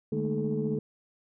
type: tone cluster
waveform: sine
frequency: 149.6 / 211.2 / 226 / 309.8 / 431.9 Hz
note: D3 / G#3 / A3 / D#4 / A4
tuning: +32 / +29 / +47 / -7 / -32 cents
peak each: -32 / -32 / -33 / -38 / -31 dBFS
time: 0.12-0.79 s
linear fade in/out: 5 ms
effects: tanh soft clip ceiling -18 dBFS